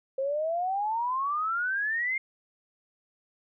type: exponential sweep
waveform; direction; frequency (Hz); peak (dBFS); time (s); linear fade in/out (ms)
sine; up; 526 to 2142; -26; 0.18-2.18; 5
effects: none